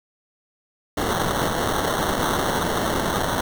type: noise with sample-and-hold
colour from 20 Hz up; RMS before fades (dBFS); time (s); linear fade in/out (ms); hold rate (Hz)
violet; -23; 0.97-3.41; 5; 2450
effects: none